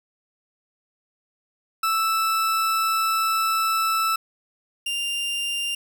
40% pulse tone pair in turn, 1318.5 / 2794 Hz, E6 / F7, 0 / 0 cents, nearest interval octave + minor second, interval 1300 cents, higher second, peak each -19 / -23 dBFS, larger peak first, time 1.83-4.16 / 4.86-5.75 s, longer first, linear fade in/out 5 ms, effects 9-bit

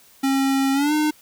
square tone with pitch glide, 270.7 to 303.9 Hz, C#4 to D#4, -41 to -41 cents, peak -18 dBFS, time 0.23-1.11 s, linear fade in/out 10 ms, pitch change +200 cents, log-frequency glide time 0.73-0.93 s, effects white hiss -52 dBFS RMS until 1.21 s

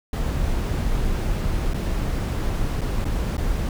brown noise with dropouts, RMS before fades -23 dBFS, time 0.13-3.69 s, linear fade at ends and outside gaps 2 ms, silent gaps 1.736-1.743 / 2.81-2.815 / 3.045-3.052 / 3.369-3.379 s, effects none

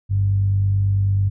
10% pulse tone with low-pass filter, 49.17 Hz, G1, 6 cents sharp, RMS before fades -18 dBFS, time 0.09-1.3 s, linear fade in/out 20 ms, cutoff 100 Hz, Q 9.4, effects none

